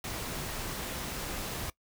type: noise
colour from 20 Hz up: pink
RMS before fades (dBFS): -37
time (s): 0.04-1.7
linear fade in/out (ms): 2
effects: noise-tail reverb RT60 0.1 s tail -21 dB re dry